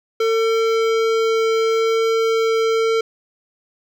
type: tone with hard clipping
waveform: sine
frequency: 449.9 Hz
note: A4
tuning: 39 cents sharp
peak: -17 dBFS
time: 0.2-3.01 s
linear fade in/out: 5 ms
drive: 17 dB
effects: none